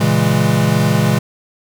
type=chord; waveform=square; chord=A# half-diminished seventh; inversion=none; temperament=equal; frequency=116.54 / 138.59 / 164.81 / 207.7 Hz; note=A#2 / C#3 / E3 / G#3; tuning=0 / 0 / 0 / 0 cents; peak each=-18 dBFS; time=0-1.19 s; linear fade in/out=10 ms; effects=none